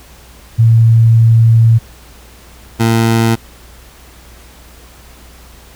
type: tone pair in turn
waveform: sine / 20% pulse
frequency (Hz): 114 / 114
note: A#2 / A#2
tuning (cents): -38 / -38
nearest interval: unison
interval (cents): 0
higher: neither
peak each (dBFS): -4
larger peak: neither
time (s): 0.58-1.79 / 2.79-3.36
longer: first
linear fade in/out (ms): 20
effects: added 60 Hz sine -39 dBFS peak until 5.75 s + pink hiss -41 dBFS RMS until 5.75 s